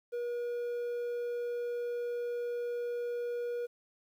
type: tone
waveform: triangle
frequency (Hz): 480.1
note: B4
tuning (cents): -49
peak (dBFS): -31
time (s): 0.12-3.67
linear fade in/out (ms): 20
effects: 11-bit